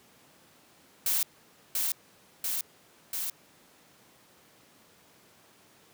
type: noise with echo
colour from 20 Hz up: blue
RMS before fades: -27 dBFS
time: 1.06-1.23 s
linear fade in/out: 2 ms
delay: 690 ms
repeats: 3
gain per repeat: -2 dB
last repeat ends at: 3.3 s
effects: pink hiss -59 dBFS RMS until 5.93 s + high-pass 150 Hz 12 dB/octave